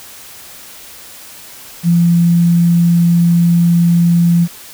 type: tone with quantisation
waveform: sine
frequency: 171.1 Hz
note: F3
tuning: 35 cents flat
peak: -7 dBFS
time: 1.83-4.48 s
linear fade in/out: 50 ms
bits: 6
effects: white hiss -35 dBFS RMS until 4.73 s